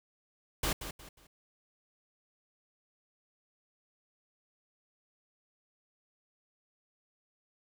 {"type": "noise with echo", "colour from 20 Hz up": "pink", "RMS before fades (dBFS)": -31, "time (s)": [0.63, 0.73], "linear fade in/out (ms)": 5, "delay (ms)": 180, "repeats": 3, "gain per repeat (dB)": -10, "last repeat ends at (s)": 1.27, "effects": []}